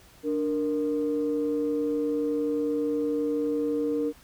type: tone pair together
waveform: sine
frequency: 293.7 / 465.7 Hz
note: D4 / A#4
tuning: 0 / -2 cents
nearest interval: minor sixth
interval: 798 cents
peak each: -26 dBFS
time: 0.23-4.13 s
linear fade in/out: 50 ms
effects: tanh soft clip ceiling -18 dBFS + pink hiss -55 dBFS RMS until 4.23 s